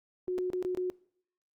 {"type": "tone with dropouts", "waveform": "sine", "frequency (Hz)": 364.8, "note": "F#4", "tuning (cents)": -24, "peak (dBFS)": -29, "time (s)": [0.28, 0.9], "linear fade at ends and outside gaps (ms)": 0, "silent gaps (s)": [[0.381, 0.386], [0.502, 0.533], [0.626, 0.649], [0.749, 0.773]], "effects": ["noise-tail reverb RT60 0.6 s tail -22 dB re dry", "Opus 48 kbps"]}